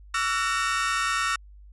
35% pulse tone cluster, 1134 / 1338 / 1468 / 1844 Hz, C#6 / E6 / F#6 / A#6, +39 / +25 / -14 / -19 cents, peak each -29 / -25 / -30 / -28 dBFS, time 0.14-1.36 s, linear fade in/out 5 ms, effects added 50 Hz sine -45 dBFS peak until 1.72 s + resampled to 22050 Hz

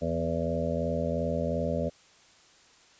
harmonic tone with a mistuned harmonic, 82.8 Hz, E2, 8 cents sharp, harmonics 1 / 2 / 3 / 5 / 6 / 7 / 8, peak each -35 / -33 / -34 / -39 / -34 / -32 / -38 dBFS, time 0.01-1.9 s, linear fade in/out 20 ms, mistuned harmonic 2, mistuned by +30 cents, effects white hiss -58 dBFS RMS until 2.99 s + resampled to 16000 Hz

